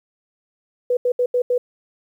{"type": "tone bursts at uneven times", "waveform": "sine", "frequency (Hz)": 493.4, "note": "B4", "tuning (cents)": -2, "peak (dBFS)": -15, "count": 5, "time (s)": [[0.9, 0.97], [1.05, 1.12], [1.19, 1.26], [1.34, 1.42], [1.5, 1.58]], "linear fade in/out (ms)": 5, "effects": ["9-bit"]}